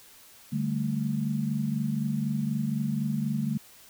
sine chord, D suspended fourth, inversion none, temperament equal, 146.83 / 196 / 220 Hz, D3 / G3 / A3, 0 / 0 / 0 cents, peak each -30 / -32 / -29 dBFS, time 0.52-3.58 s, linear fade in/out 10 ms, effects white hiss -53 dBFS RMS until 3.89 s

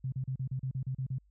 sine tone bursts, 130.81 Hz, C3, in tune, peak -31 dBFS, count 10, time 0.04-1.184 s, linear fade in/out 5 ms, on 82 ms, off 36 ms, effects added 50 Hz sine -62 dBFS peak until 1.3 s

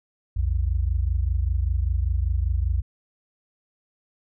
sine tone pair together, 59.39 / 84.5 Hz, A#1 / E2, +33 / +43 cents, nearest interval tritone, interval 610 cents, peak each -22 / -24 dBFS, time 0.36-2.82 s, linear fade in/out 10 ms, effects none

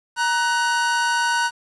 45% pulse tone pair together, 941.8 / 1495 Hz, A#5 / F#6, +18 / +17 cents, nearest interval minor sixth, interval 799 cents, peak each -21 dBFS, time 0.16-1.51 s, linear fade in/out 50 ms, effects resampled to 22050 Hz + 8-bit

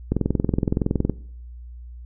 click train, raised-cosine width 3 ms, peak -7 dBFS, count 22, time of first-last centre 0.12-1.097 s, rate 21.5 Hz, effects noise-tail reverb RT60 0.6 s tail -20 dB re dry + added 60 Hz sine -36 dBFS peak until 2.05 s

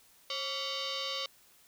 sine tone with frequency modulation, 303.1 Hz, D#4, 45 cents flat, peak -33 dBFS, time 0.3-1.26 s, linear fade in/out 2 ms, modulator 842 Hz, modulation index 5.5, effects white hiss -62 dBFS RMS until 1.67 s

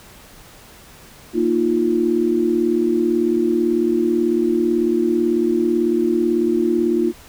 sine chord, Bb suspended fourth, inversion none, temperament equal, 233.1 / 311.1 / 349.2 Hz, Bb3 / Eb4 / F4, 0 / 0 / 0 cents, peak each -21 / -21 / -17 dBFS, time 1.33-7.13 s, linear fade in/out 50 ms, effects pink hiss -44 dBFS RMS until 7.28 s

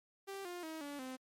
sawtooth tone with pitch steps, 392 / 353.3 / 318.4 / 287 / 258.6 Hz, G4 / F4 / D#4 / D4 / C4, 0 / +20 / +40 / -40 / -20 cents, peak -39 dBFS, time 0.27-1.17 s, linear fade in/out 20 ms, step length 180 ms, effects MP3 64 kbps

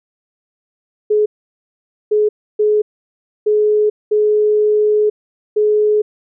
sine tone bursts at uneven times, 423 Hz, G#4, 32 cents sharp, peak -10 dBFS, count 6, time 1.1-1.26 / 2.11-2.29 / 2.59-2.82 / 3.46-3.9 / 4.11-5.1 / 5.56-6.02 s, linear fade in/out 10 ms, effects none

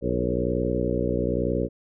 harmonic tone with a mistuned harmonic, 61 Hz, B1, 21 cents flat, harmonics 1 / 2 / 3 / 4 / 5 / 6 / 7 / 8 / 9, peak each -31 / -31 / -31 / -31 / -31 / -31 / -31 / -31 / -31 dBFS, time 0.01-1.69 s, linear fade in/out 50 ms, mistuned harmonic 8, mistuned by -40 cents, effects none

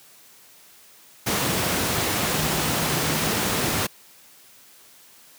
sine tone in noise, 156.5 Hz, D#3, 10 cents sharp, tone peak -30 dBFS, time 2.33-3.29 s, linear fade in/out 10 ms, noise pink, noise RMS -23 dBFS, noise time 1.26-3.87 s, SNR -10 dB, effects white hiss -51 dBFS RMS until 5.38 s + high-pass 100 Hz 12 dB/octave

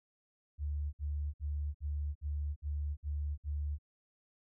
sine tone bursts, 73.42 Hz, D2, in tune, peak -33 dBFS, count 8, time 0.58-3.786 s, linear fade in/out 50 ms, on 350 ms, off 58 ms, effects none

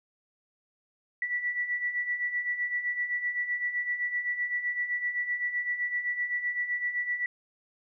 sine beating tone pair, 1951 / 1958.8 Hz, B6 / B6, -22 / -15 cents, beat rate 7.8 Hz, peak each -35 / -29 dBFS, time 1.22-7.26 s, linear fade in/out 2 ms, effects none

